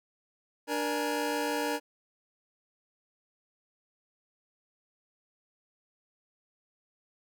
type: tone cluster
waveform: 25% pulse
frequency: 295.1 / 472.6 / 839 Hz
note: D4 / A#4 / G#5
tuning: +8 / +24 / +17 cents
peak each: -29 / -29 / -32 dBFS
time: 0.67-1.8 s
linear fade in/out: 50 ms
effects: none